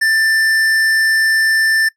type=tone with hard clipping; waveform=sine; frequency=1776 Hz; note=A6; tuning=16 cents sharp; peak=-13 dBFS; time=0.01-1.89 s; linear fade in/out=10 ms; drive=11 dB; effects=noise-tail reverb RT60 0.1 s tail -22 dB re dry